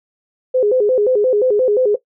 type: tone with vibrato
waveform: sine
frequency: 461.1 Hz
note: A#4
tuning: 19 cents flat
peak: -11 dBFS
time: 0.54-1.96 s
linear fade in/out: 10 ms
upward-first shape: square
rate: 5.7 Hz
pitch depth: 180 cents each way
effects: noise-tail reverb RT60 0.1 s tail -17 dB re dry